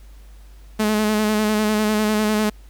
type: tone with vibrato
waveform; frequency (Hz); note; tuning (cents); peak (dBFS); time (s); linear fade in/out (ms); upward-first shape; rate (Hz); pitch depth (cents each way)
sawtooth; 213.6; G#3; +49; -13; 0.79-2.5; 10; square; 10; 24
effects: added 50 Hz sine -40 dBFS peak until 2.69 s + pink hiss -55 dBFS RMS until 2.69 s